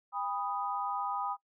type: chord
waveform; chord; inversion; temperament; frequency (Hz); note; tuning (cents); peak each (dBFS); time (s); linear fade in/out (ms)
sine; G augmented; none; equal with one note detuned; 804.2 / 987.8 / 1244.5; G5 / B5 / D#6; +44 / 0 / 0; -36 / -37 / -36; 0.12-1.37; 50
effects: noise-tail reverb RT60 0.1 s tail -20 dB re dry